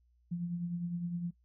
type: tone with tremolo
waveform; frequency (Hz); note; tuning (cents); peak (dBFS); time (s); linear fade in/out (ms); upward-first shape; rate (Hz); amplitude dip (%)
sine; 173.3; F3; -13; -31; 0.31-1.31; 10; triangle; 9.8; 55
effects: noise-tail reverb RT60 0.1 s tail -22 dB re dry + added 60 Hz sine -66 dBFS peak until 1.44 s